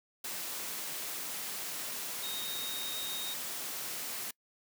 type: tone in noise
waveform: sine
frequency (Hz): 3729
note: A#7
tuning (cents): 0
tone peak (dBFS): -38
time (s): 2.23-3.34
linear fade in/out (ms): 5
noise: white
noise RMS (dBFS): -39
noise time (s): 0.24-4.31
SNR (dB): -2
effects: noise-tail reverb RT60 0.1 s tail -25 dB re dry + high-pass 150 Hz 12 dB/octave